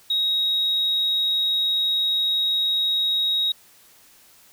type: tone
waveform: triangle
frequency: 3787 Hz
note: A#7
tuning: 27 cents sharp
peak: -16 dBFS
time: 0.1-3.52 s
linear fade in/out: 5 ms
effects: tanh soft clip ceiling -16 dBFS + white hiss -53 dBFS RMS until 4.52 s